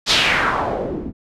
white noise with low-pass filter sweep, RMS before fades -19 dBFS, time 0.06-1.13 s, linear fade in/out 50 ms, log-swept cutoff 4800 to 200 Hz, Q 2.4, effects none

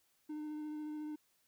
triangle tone with vibrato, 303.3 Hz, D#4, 44 cents flat, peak -38 dBFS, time 0.29-1.16 s, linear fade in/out 10 ms, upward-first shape sine, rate 14 Hz, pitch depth 13 cents each way, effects white hiss -75 dBFS RMS until 1.47 s

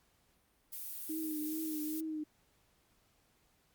violet noise, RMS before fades -43 dBFS, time 0.72-2.01 s, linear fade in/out 10 ms
sine tone with vibrato, 311.1 Hz, D#4, in tune, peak -36 dBFS, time 1.09-2.24 s, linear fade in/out 10 ms, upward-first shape triangle, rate 2.4 Hz, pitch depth 51 cents each way
effects pink hiss -72 dBFS RMS until 3.74 s + Opus 48 kbps

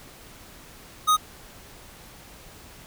square tone, 1248 Hz, D#6, 5 cents sharp, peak -17 dBFS, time 1.07-1.17 s, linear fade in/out 20 ms, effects pink hiss -47 dBFS RMS until 2.86 s

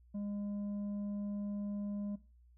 triangle tone with tanh clipping, 203.9 Hz, G#3, 32 cents flat, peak -38 dBFS, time 0.14-2.16 s, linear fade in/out 10 ms, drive 10 dB, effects noise-tail reverb RT60 0.3 s tail -17 dB re dry + added 60 Hz sine -60 dBFS peak until 2.57 s

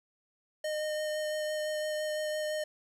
square tone with vibrato, 612 Hz, D#5, 29 cents flat, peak -32 dBFS, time 0.64-2.64 s, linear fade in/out 5 ms, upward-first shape sine, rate 5.9 Hz, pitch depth 11 cents each way, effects low-pass 12000 Hz 12 dB/octave + 11-bit

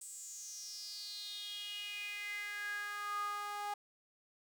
sawtooth tone with high-pass filter sweep, 411.6 Hz, G#4, 16 cents flat, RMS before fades -43 dBFS, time 0.01-3.74 s, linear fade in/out 5 ms, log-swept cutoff 8200 to 890 Hz, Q 6.9, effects none

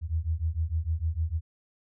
sine beating tone pair, 77.78 / 84.38 Hz, D#2 / E2, 0 / +41 cents, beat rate 6.6 Hz, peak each -29 dBFS, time 0.01-1.41 s, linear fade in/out 50 ms, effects none

